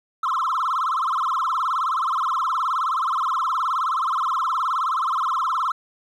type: tone with vibrato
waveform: triangle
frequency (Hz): 1174.7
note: D6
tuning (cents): 0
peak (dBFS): -17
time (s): 0.23-5.72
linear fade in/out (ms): 5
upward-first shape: sine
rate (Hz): 19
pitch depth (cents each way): 250
effects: tanh soft clip ceiling -15 dBFS